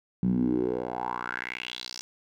10% pulse tone with band-pass filter sweep, 61.3 Hz, B1, 12 cents flat, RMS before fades -30 dBFS, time 0.23-2.01 s, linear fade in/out 0 ms, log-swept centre 170 to 5800 Hz, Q 4.8, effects none

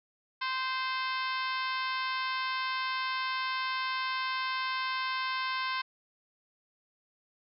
harmonic tone with a mistuned harmonic, 520 Hz, C5, 11 cents flat, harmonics 2 / 3 / 4 / 5 / 6 / 7 / 8 / 9 / 10, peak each -33 / -37 / -39 / -41 / -43 / -44 / -45 / -46 / -47 dBFS, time 0.41-5.82 s, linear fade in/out 10 ms, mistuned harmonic 9, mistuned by -37 cents, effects none

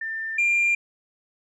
sine tone pair in turn, 1791 / 2391 Hz, A6 / D7, +30 / +30 cents, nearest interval perfect fourth, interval 500 cents, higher second, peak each -27 / -16 dBFS, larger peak second, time 0.01-0.38 / 0.38-0.75 s, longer neither, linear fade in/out 5 ms, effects tanh soft clip ceiling -16 dBFS

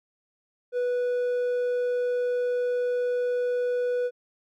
sine tone with hard clipping, 491.8 Hz, B4, 7 cents flat, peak -24 dBFS, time 0.72-4.11 s, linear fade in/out 50 ms, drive 3 dB, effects MP3 96 kbps

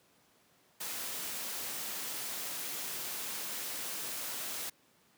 white noise, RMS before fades -39 dBFS, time 0.8-4.7 s, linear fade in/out 10 ms, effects pink hiss -67 dBFS RMS until 5.17 s + high-pass 150 Hz 12 dB/octave

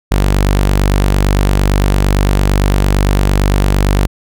sawtooth tone, 48.83 Hz, G1, 6 cents flat, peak -5 dBFS, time 0.11-4.07 s, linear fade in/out 10 ms, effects none

